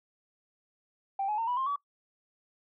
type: tone with pitch steps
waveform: sine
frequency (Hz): 784 / 845.1 / 911 / 982.1 / 1058.7 / 1141.2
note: G5 / G#5 / A#5 / B5 / C6 / C#6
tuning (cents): 0 / +30 / -40 / -10 / +20 / +50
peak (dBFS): -27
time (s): 1.19-1.76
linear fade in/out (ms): 5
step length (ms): 95
effects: noise-tail reverb RT60 0.1 s tail -22 dB re dry + tanh soft clip ceiling -23 dBFS